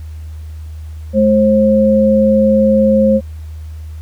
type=tone pair together; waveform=sine; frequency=212.9 / 533.1 Hz; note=G#3 / C5; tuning=+43 / +32 cents; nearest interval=octave + major third; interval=1589 cents; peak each=-10 dBFS; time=1.13-3.21 s; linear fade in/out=50 ms; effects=added 78 Hz sine -25 dBFS peak until 4.01 s + pink hiss -49 dBFS RMS until 4.01 s